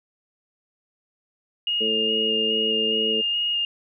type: tone with vibrato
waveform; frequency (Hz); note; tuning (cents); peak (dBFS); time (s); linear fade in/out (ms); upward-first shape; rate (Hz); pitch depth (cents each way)
sine; 2842; F7; +30; -21; 1.67-3.65; 2; square; 2.4; 12
type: harmonic tone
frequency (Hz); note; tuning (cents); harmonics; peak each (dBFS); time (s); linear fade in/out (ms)
110; A2; 0; 2 / 3 / 4 / 5; -31 / -34 / -26 / -37; 1.8-3.22; 20
effects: none